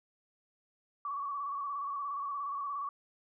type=tone with vibrato; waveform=sine; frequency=1131 Hz; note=C#6; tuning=34 cents sharp; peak=-34 dBFS; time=1.05-2.89 s; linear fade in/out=2 ms; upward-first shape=square; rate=17 Hz; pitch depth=40 cents each way; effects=none